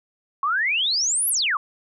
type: exponential two-way sweep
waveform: sine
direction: up then down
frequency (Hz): 1073 to 11850 to 1073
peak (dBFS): -19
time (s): 0.43-1.57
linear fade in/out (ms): 2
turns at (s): 1.29
effects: none